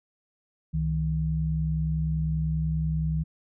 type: tone pair together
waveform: sine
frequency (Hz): 67.23 / 157.6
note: C2 / D#3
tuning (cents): +48 / +23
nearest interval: octave + minor third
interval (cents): 1475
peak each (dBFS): -29 / -25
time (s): 0.73-3.24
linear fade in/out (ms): 20
effects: none